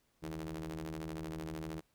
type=ring-modulated tone; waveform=sawtooth; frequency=78.5 Hz; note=D#2; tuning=16 cents sharp; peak=-33 dBFS; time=0.22-1.81 s; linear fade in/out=20 ms; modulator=242 Hz; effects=pink hiss -75 dBFS RMS until 1.94 s